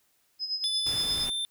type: tone with tremolo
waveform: sine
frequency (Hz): 5070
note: D#8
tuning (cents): +32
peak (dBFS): -26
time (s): 0.39-1.27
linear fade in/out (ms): 50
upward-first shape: sine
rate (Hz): 8.6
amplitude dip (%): 70
type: tone with pitch glide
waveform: square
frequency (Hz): 3497 to 3568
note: A7 to A7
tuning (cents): -11 to +23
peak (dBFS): -29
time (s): 0.64-1.45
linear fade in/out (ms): 0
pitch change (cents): +34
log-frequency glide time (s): 0.77-1.27
type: noise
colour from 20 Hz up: pink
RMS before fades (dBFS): -39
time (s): 0.86-1.3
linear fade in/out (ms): 5
effects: white hiss -69 dBFS RMS until 1.5 s